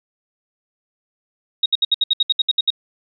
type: tone bursts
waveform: sine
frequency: 3769 Hz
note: A#7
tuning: 18 cents sharp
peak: -12 dBFS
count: 12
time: 1.63-2.704 s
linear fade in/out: 5 ms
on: 29 ms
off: 66 ms
effects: none